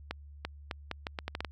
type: accelerating click train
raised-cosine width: 0.3 ms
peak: -18 dBFS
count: 10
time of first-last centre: 0.11-1.448 s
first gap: 340 ms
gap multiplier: 0.77
effects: added 72 Hz sine -47 dBFS peak until 1.51 s